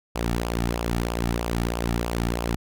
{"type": "tone with flanger", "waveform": "sawtooth", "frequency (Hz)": 58.27, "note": "A#1", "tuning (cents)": 0, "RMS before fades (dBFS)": -26, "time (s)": [0.15, 2.56], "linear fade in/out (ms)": 10, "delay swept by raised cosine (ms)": [0.49, 1.99], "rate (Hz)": 3.1, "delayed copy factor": -0.6, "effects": []}